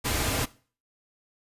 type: noise with comb filter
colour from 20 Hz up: pink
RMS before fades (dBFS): -27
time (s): 0.04-0.46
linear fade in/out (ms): 20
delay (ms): 5.4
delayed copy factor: -0.5
effects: noise-tail reverb RT60 0.4 s tail -19 dB re dry + resampled to 32000 Hz